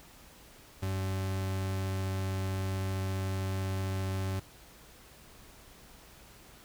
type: tone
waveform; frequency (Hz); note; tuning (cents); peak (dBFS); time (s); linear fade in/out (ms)
40% pulse; 95.5; G2; -45; -30; 0.82-4.4; 10
effects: added 56 Hz sine -62 dBFS peak until 6.64 s + pink hiss -55 dBFS RMS until 6.64 s